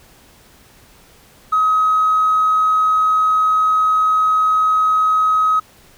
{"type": "tone with tanh clipping", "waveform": "triangle", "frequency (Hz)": 1269, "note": "D#6", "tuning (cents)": 34, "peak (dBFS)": -11, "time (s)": [1.52, 5.6], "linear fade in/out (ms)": 10, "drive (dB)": 1, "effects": ["pink hiss -48 dBFS RMS until 5.97 s"]}